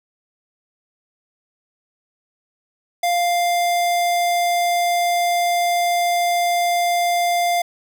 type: tone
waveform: square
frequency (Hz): 698.5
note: F5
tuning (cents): 0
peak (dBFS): -17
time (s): 3.03-7.62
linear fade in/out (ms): 5
effects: none